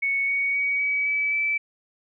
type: tone with pitch steps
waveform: sine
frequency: 2217 / 2236 / 2256 / 2275 / 2295 / 2315 Hz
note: C#7 / C#7 / C#7 / C#7 / D7 / D7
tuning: 0 / +14 / +30 / +44 / -40 / -25 cents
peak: -21 dBFS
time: 0.02-1.58 s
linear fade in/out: 10 ms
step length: 260 ms
effects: none